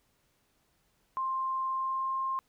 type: tone with pitch glide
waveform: sine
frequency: 1053 to 1060.9 Hz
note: C6 to C6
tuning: +11 to +24 cents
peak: -29 dBFS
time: 1.17-2.39 s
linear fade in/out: 0 ms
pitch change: +13 cents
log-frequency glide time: 1.68-2.17 s
effects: pink hiss -72 dBFS RMS until 2.48 s